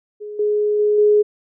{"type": "tone with level steps", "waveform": "sine", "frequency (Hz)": 418.7, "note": "G#4", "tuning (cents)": 14, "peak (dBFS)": [-28, -15, -13, -10], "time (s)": [0.2, 1.23], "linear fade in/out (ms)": 20, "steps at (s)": [0.39, 0.79, 0.98], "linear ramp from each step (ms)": 5, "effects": []}